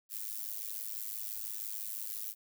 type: noise with amplitude modulation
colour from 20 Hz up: violet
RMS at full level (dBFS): -36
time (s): 0.09-2.35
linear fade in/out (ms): 50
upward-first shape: sine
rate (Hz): 106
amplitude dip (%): 100
effects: none